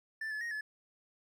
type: tone with pitch steps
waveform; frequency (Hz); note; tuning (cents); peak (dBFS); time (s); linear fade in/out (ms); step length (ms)
triangle; 1767 / 1720 / 1869 / 1719; A6 / A6 / A#6 / A6; +7 / -40 / +4 / -41; -34; 0.21-0.61; 5; 100
effects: none